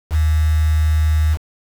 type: tone with quantisation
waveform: sine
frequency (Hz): 77.78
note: D#2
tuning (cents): 0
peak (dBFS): -12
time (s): 0.1-1.38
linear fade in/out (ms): 50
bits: 5
effects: none